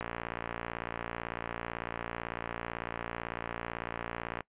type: click train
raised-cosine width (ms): 0.5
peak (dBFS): -20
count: 256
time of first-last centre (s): 0.01-4.407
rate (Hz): 58
effects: noise-tail reverb RT60 0.1 s tail -23 dB re dry + resampled to 8000 Hz